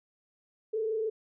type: tone with frequency modulation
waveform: sine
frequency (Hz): 440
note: A4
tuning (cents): 0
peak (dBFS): -28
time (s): 0.73-1.1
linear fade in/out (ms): 10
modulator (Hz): 26.7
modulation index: 0.55
effects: none